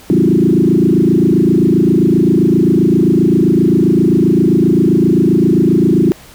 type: tone with frequency modulation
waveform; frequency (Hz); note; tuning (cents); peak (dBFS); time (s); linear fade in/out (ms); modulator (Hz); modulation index
sine; 260; C4; -11; -7; 0.1-6.12; 0; 27.6; 4
effects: pink hiss -39 dBFS RMS until 6.34 s